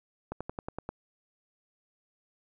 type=slowing click train; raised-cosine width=1 ms; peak=-21 dBFS; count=7; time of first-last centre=0.32-0.89 s; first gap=86 ms; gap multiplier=1.04; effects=none